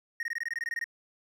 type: tone bursts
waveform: triangle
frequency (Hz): 1864.7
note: A#6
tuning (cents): 0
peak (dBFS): -28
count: 13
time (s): 0.2-0.842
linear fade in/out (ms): 2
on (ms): 30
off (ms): 21
effects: none